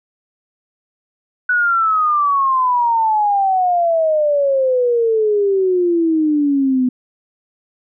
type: exponential sweep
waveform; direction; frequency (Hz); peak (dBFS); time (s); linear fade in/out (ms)
sine; down; 1486 to 249.3; -12; 1.49-6.89; 5
effects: none